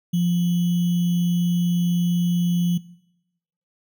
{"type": "tone with sample-and-hold", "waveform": "sine", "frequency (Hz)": 174.3, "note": "F3", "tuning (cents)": -3, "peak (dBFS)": -17, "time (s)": [0.13, 2.78], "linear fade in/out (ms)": 10, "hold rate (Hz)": 3150, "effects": ["noise-tail reverb RT60 0.9 s tail -21 dB re dry"]}